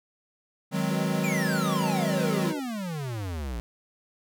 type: chord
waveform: square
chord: Ab dominant seventh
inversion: second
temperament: equal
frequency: 155.56 / 185 / 207.7 / 261.6 Hz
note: Eb3 / Gb3 / Ab3 / C4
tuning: 0 / 0 / 0 / 0 cents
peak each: -31 / -29 / -32 / -35 dBFS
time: 0.71-2.54 s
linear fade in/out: 50 ms
type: harmonic tone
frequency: 123.47 Hz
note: B2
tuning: in tune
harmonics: 3 / 4 / 5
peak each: -38 / -39 / -40 dBFS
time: 0.9-2.6 s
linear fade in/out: 10 ms
type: exponential sweep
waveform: square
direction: down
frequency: 2454 to 55 Hz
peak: -31 dBFS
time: 1.24-3.6 s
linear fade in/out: 0 ms
effects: none